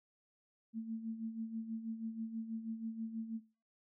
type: tone with tremolo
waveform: sine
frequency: 224.5 Hz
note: A3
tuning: 35 cents sharp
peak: -36 dBFS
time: 0.73-3.41 s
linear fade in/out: 50 ms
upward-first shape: sine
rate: 6.2 Hz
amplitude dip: 65%
effects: noise-tail reverb RT60 0.4 s tail -23 dB re dry